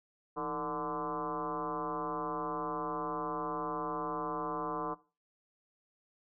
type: tone with frequency modulation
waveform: sine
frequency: 740 Hz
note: F#5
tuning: in tune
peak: -33 dBFS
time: 0.36-4.95 s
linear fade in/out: 20 ms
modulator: 142 Hz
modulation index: 3.3
effects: noise-tail reverb RT60 0.3 s tail -17 dB re dry